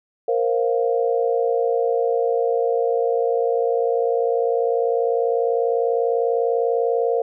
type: chord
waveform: sine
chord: Bb suspended second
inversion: none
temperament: equal with one note detuned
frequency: 466.2 / 526.3 / 698.5 Hz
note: Bb4 / C5 / F5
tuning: 0 / +10 / 0 cents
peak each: -19 / -23 / -25 dBFS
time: 0.28-7.22 s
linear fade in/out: 5 ms
effects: none